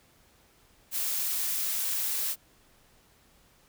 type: noise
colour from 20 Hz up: blue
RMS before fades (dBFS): -30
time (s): 0.91-2.36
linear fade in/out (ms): 50
effects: pink hiss -62 dBFS RMS until 3.68 s